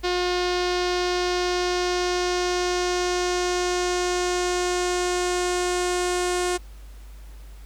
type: tone with low-pass filter sweep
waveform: sawtooth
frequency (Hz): 358.2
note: F4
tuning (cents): +44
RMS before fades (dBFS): -24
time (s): 0.03-6.58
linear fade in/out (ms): 20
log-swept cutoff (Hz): 4600 to 8500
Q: 2.2
effects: added 50 Hz sine -39 dBFS peak until 7.65 s + pink hiss -54 dBFS RMS until 7.65 s